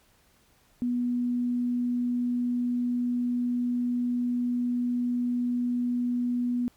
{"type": "tone", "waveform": "sine", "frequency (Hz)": 244.1, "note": "B3", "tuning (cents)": -20, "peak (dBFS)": -24, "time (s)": [0.82, 6.68], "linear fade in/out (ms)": 0, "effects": ["pink hiss -63 dBFS RMS until 6.76 s", "MP3 96 kbps"]}